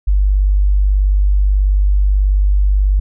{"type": "tone", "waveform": "sine", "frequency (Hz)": 49.2, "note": "G1", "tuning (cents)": 7, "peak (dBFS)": -9, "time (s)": [0.07, 3], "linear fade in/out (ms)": 10, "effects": []}